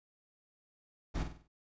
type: noise with echo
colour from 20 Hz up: brown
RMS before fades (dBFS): -34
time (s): 1.14-1.24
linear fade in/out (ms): 20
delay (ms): 48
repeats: 5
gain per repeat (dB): -7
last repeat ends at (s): 1.48
effects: resampled to 16000 Hz